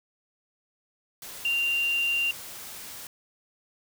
sine tone in noise, 2778 Hz, F7, 10 cents flat, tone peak -23 dBFS, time 1.45-2.31 s, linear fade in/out 2 ms, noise white, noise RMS -41 dBFS, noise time 1.22-3.07 s, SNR +15 dB, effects none

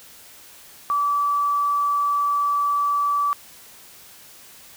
sine tone, 1154 Hz, D6, 31 cents flat, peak -18 dBFS, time 0.9-3.33 s, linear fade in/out 0 ms, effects white hiss -46 dBFS RMS until 4.76 s

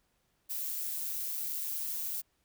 violet noise with amplitude modulation, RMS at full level -34 dBFS, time 0.49-2.22 s, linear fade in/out 20 ms, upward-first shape sine, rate 154 Hz, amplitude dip 45%, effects pink hiss -75 dBFS RMS until 2.44 s

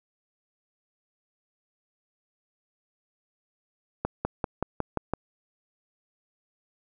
accelerating click train, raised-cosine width 1 ms, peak -12 dBFS, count 7, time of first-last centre 4.05-5.136 s, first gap 200 ms, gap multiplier 0.96, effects none

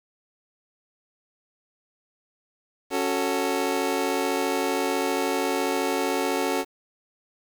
25% pulse chord, F# minor, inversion second, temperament just, 277.5 / 370 / 444 Hz, C#4 / F#4 / A4, +2 / 0 / +16 cents, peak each -24 dBFS, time 2.9-6.65 s, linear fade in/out 50 ms, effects 8-bit

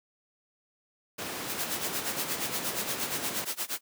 pink noise, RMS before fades -35 dBFS, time 1.18-3.45 s, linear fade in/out 10 ms
white noise with tremolo, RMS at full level -31 dBFS, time 1.47-3.81 s, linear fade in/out 50 ms, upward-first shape sine, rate 8.5 Hz, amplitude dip 95%
effects high-pass 200 Hz 12 dB/octave

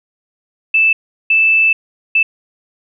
sine tone bursts at uneven times, 2637 Hz, E7, in tune, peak -8 dBFS, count 3, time 0.74-0.93 / 1.3-1.73 / 2.15-2.23 s, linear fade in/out 5 ms, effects none

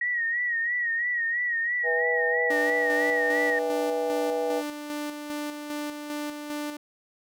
sine tone with vibrato, 1896 Hz, A#6, 29 cents sharp, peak -24 dBFS, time 0.01-3.59 s, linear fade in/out 5 ms, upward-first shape sine, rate 3 Hz, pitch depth 64 cents each way
harmonic tone, 162.6 Hz, E3, 23 cents flat, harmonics 3 / 4 / 5, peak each -26 / -32 / -33 dBFS, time 1.83-4.63 s, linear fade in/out 50 ms
sawtooth tone with tremolo, 295.9 Hz, D4, 13 cents sharp, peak -26 dBFS, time 2.5-6.77 s, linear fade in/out 5 ms, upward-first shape square, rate 2.5 Hz, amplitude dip 45%
effects none

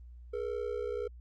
triangle ring-modulated tone, 450 Hz, A4, 39 cents sharp, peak -28 dBFS, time 0.33-1.08 s, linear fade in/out 10 ms, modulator 30.7 Hz, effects added 60 Hz sine -47 dBFS peak until 1.2 s + Opus 32 kbps

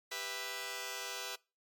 5% pulse chord, E minor, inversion first, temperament just, 395.6 / 494.4 / 659.3 Hz, G4 / B4 / E5, +16 / +2 / 0 cents, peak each -34 / -31 / -33 dBFS, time 0.11-1.36 s, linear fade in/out 10 ms, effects noise-tail reverb RT60 0.3 s tail -24 dB re dry + MP3 96 kbps

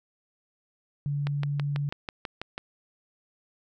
sine tone, 143.5 Hz, D3, 40 cents flat, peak -26 dBFS, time 1.06-1.89 s, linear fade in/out 0 ms
click train, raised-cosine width 0.3 ms, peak -17 dBFS, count 9, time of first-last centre 1.27-2.579 s, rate 6.11 Hz
effects none

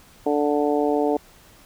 harmonic tone, 146.83 Hz, D3, in tune, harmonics 2 / 3 / 4 / 5 / 6, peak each -23 / -22 / -26 / -26 / -31 dBFS, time 0.26-1.17 s, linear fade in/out 5 ms, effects pink hiss -51 dBFS RMS until 1.65 s

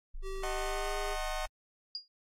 sine tone, 25.44 Hz, G#0, 35 cents flat, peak -36 dBFS, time 0.14-1.47 s, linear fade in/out 10 ms
square tone with pitch glide, 385.2 to 405.5 Hz, G4 to G#4, -30 to -41 cents, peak -40 dBFS, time 0.22-1.17 s, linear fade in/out 50 ms, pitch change +89 cents, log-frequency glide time 0.53-0.94 s
sawtooth chord, D# diminished seventh, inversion none, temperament just, 622.3 / 746.7 / 896 / 1075.3 Hz, D#5 / F#5 / A5 / C6, 0 / +16 / +31 / +47 cents, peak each -35 / -35 / -41 / -39 dBFS, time 0.43-1.46 s, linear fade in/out 5 ms
sine tone with exponential decay, 4845 Hz, D#8, 47 cents flat, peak -32 dBFS, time 1.95-2.08 s, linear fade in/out 1 ms, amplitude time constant 27 ms
effects low-pass 11000 Hz 12 dB/octave + AAC 64 kbps

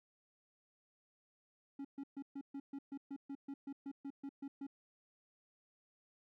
triangle tone bursts, 277.2 Hz, C#4, in tune, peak -40 dBFS, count 16, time 1.79-4.668 s, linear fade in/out 5 ms, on 58 ms, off 130 ms, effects none

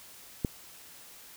click, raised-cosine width 3 ms, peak -14 dBFS, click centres 0.448 s, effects white hiss -51 dBFS RMS until 1.36 s

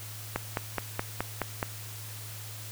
click train, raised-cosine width 0.5 ms, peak -13 dBFS, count 7, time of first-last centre 0.36-1.628 s, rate 4.73 Hz, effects added 107 Hz sine -42 dBFS peak until 2.71 s + white hiss -44 dBFS RMS until 2.71 s

